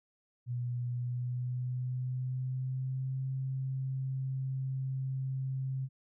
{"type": "tone with pitch glide", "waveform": "sine", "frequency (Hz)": [122.2, 132.49], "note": ["B2", "C3"], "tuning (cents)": [-18, 22], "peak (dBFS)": -32, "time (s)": [0.46, 5.89], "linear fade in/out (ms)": 50, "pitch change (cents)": 140, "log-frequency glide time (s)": [0.91, 3.26], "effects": []}